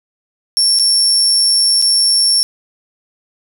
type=tone with dropouts; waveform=35% pulse; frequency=5450 Hz; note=F8; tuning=43 cents flat; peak=-7 dBFS; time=0.57-2.43 s; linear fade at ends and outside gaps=0 ms; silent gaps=0.789-0.796 / 1.816-1.823 s; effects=none